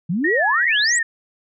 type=exponential sweep; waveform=sine; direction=up; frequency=155.5 to 8372 Hz; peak=-18 dBFS; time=0.09-0.99 s; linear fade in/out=10 ms
type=tone with vibrato; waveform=sine; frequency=1796 Hz; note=A6; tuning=35 cents sharp; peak=-17 dBFS; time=0.24-1.03 s; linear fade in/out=5 ms; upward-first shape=sine; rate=3.2 Hz; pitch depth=120 cents each way
effects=none